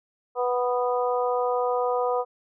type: harmonic tone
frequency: 246.9 Hz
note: B3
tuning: in tune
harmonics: 2 / 3 / 4 / 5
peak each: -24 / -28 / -30 / -32 dBFS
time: 0.35-2.25 s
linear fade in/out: 50 ms
effects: none